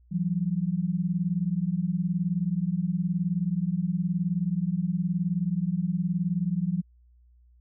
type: beating tone pair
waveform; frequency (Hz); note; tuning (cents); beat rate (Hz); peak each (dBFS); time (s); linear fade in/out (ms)
sine; 167.2 / 186.2; E3 / F#3; +25 / +11; 19; -27; 0.11-6.82; 20
effects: added 60 Hz sine -55 dBFS peak until 7.6 s